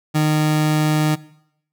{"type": "tone", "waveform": "30% pulse", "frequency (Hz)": 153.3, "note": "D#3", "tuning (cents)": -25, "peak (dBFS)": -12, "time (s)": [0.14, 1.16], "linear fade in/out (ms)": 20, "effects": ["noise-tail reverb RT60 0.7 s tail -19 dB re dry"]}